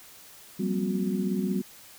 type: tone cluster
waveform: sine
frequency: 178.2 / 194.5 / 235.6 / 260.4 / 364 Hz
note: F3 / G3 / A#3 / C4 / F#4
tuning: +35 / -13 / +19 / -8 / -28 cents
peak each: -35 / -27 / -34 / -34 / -34 dBFS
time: 0.59-1.62 s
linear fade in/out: 10 ms
effects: white hiss -50 dBFS RMS until 1.98 s